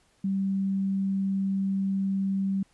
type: tone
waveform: sine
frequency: 194.2 Hz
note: G3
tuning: 16 cents flat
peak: -24 dBFS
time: 0.24-2.63 s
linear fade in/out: 5 ms
effects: pink hiss -65 dBFS RMS until 2.73 s + resampled to 24000 Hz